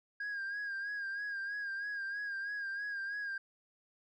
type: tone with vibrato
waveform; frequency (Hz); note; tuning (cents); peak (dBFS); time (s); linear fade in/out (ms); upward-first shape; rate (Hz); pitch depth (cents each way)
sine; 1624; G#6; -39; -34; 0.2-3.38; 5; sine; 3.1; 50
effects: tanh soft clip ceiling -35 dBFS